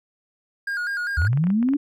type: tone with vibrato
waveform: triangle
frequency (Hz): 1527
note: G6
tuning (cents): -46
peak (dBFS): -22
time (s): 0.67-1.28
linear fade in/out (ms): 5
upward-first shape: square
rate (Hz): 5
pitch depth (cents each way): 97
type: linear sweep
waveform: sine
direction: up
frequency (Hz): 66.1 to 293.7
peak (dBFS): -17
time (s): 1.17-1.77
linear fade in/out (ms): 10
type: clicks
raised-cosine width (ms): 0.5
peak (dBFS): -23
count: 10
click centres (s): 1.219 / 1.25 / 1.331 / 1.374 / 1.44 / 1.47 / 1.503 / 1.628 / 1.688 / 1.736
effects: none